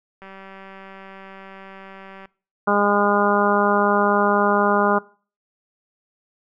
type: click train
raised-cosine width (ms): 0.5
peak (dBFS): -26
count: 394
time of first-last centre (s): 0.22-2.256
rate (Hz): 193
type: harmonic tone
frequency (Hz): 204.1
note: G#3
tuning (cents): -30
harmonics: 1 / 2 / 3 / 4 / 5 / 6 / 7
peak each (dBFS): -23 / -23 / -23 / -23 / -23 / -23 / -23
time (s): 2.67-4.99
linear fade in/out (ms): 10
effects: noise-tail reverb RT60 0.4 s tail -22 dB re dry

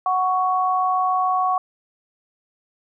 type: tone pair together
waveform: sine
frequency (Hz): 740 / 1113.2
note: F#5 / C#6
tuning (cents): 0 / +7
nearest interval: perfect fifth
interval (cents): 707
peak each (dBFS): -20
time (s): 0.06-1.58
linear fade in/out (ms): 2
effects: none

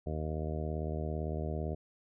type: harmonic tone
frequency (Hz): 77.78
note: D#2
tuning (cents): 0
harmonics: 1 / 2 / 3 / 4 / 5 / 6 / 7 / 8 / 9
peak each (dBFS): -36 / -39 / -44 / -46 / -43 / -45 / -49 / -44 / -48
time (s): 0.06-1.75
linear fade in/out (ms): 10
effects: none

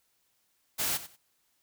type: noise with echo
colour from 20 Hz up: white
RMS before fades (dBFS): -30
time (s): 0.78-0.98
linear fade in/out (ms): 20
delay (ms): 94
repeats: 2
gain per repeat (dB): -14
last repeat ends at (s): 1.168
effects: white hiss -73 dBFS RMS until 1.62 s

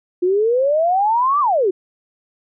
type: exponential two-way sweep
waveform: sine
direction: up then down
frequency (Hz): 349.2 to 1203 to 349.2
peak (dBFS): -13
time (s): 0.22-1.71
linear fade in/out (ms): 10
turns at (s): 1.4
effects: none

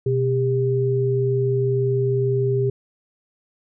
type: tone pair together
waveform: sine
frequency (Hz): 125.77 / 399.3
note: B2 / G4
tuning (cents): +32 / +32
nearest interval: octave + minor sixth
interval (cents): 2000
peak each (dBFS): -20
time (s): 0.06-2.7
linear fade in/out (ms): 5
effects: none

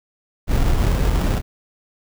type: noise with sample-and-hold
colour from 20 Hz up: brown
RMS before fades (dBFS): -17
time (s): 0.47-1.42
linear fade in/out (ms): 50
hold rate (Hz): 2100
effects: none

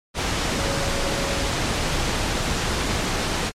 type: tone in noise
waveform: sine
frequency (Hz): 554.4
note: C#5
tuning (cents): 0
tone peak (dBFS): -30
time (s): 0.54-1.55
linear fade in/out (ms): 50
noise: pink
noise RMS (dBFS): -23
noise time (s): 0.14-3.52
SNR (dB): -10
effects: low-pass 7000 Hz 12 dB/octave + MP3 64 kbps

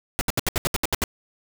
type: noise bursts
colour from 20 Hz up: pink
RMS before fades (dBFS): -22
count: 10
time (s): 0.19-1.039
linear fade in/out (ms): 0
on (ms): 21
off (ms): 71
effects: none

